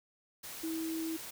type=tone in noise; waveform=sine; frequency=323.8 Hz; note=E4; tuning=31 cents flat; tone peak=-34 dBFS; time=0.63-1.17 s; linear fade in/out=10 ms; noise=white; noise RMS=-45 dBFS; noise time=0.43-1.31 s; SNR=+8 dB; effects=none